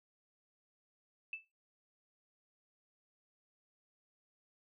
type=tone with exponential decay; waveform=sine; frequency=2637 Hz; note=E7; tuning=in tune; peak=-35 dBFS; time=1.33-1.45 s; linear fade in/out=2 ms; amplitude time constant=25 ms; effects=noise-tail reverb RT60 0.3 s tail -24 dB re dry